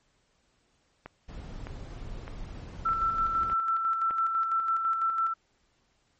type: click train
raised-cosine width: 0.5 ms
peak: -25 dBFS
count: 6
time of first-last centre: 1.06-4.109 s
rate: 1.64 Hz
type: noise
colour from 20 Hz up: brown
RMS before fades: -40 dBFS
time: 1.28-3.54 s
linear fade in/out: 10 ms
type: tone with tremolo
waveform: sine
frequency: 1336 Hz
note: E6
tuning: 23 cents sharp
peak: -23 dBFS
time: 2.85-5.34 s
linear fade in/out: 10 ms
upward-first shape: square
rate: 6 Hz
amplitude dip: 40%
effects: pink hiss -70 dBFS RMS until 6.19 s + MP3 32 kbps